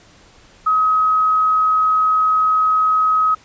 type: tone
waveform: sine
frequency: 1270 Hz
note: D#6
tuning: 35 cents sharp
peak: -12 dBFS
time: 0.66-3.35 s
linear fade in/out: 10 ms
effects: pink hiss -48 dBFS RMS until 3.44 s + resampled to 16000 Hz